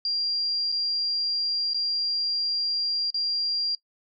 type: tone with dropouts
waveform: sine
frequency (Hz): 4768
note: D8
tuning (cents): +25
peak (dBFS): -24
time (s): 0.05-3.75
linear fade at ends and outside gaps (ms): 2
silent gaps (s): 0.719-0.723 / 1.735-1.744 / 3.104-3.143
effects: noise-tail reverb RT60 0.1 s tail -22 dB re dry